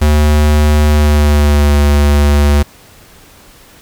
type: tone with pitch glide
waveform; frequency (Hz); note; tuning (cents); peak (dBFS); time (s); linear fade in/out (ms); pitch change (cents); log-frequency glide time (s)
square; 75 to 72.57; D2 to D2; +37 to -20; -7; 0.01-2.63; 10; -57; 0.88-1.76
effects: pink hiss -41 dBFS RMS until 3.81 s